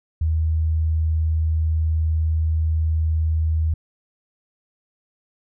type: tone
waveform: sine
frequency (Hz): 79.5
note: D#2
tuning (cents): +38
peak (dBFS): -17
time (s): 0.21-3.74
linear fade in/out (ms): 5
effects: none